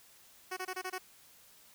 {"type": "tone bursts", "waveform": "10% pulse", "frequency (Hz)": 371, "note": "F#4", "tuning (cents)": 5, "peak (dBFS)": -28, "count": 6, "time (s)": [0.51, 0.984], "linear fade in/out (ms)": 10, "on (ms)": 59, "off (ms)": 24, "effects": ["white hiss -60 dBFS RMS until 1.74 s"]}